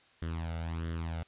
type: tone with flanger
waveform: sawtooth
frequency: 82.41 Hz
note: E2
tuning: in tune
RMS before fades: -36 dBFS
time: 0.22-1.23 s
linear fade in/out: 0 ms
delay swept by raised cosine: 0.6 to 1.43 ms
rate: 1.5 Hz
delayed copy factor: +0.7
effects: white hiss -63 dBFS RMS until 1.27 s + resampled to 8000 Hz